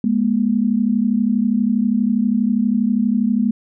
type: tone pair together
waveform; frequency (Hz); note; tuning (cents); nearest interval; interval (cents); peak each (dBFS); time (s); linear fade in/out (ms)
sine; 207.7 / 240.1; G#3 / B3; 0 / -49; minor third; 251; -17; 0.04-3.51; 2
effects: none